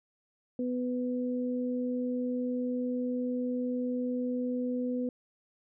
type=tone pair together; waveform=sine; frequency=248.8 / 497.6 Hz; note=B3 / B4; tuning=+13 / +13 cents; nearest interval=octave; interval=1200 cents; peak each=-30 / -35 dBFS; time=0.59-5.09 s; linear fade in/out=2 ms; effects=none